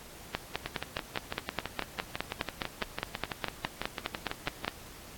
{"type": "two click trains", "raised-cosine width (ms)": 0.3, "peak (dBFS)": [-13, -16], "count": [22, 25], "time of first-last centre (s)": [[0.35, 4.68], [0.66, 4.647]], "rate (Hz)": [4.85, 6.02], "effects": ["pink hiss -49 dBFS RMS until 5.17 s", "AAC 64 kbps"]}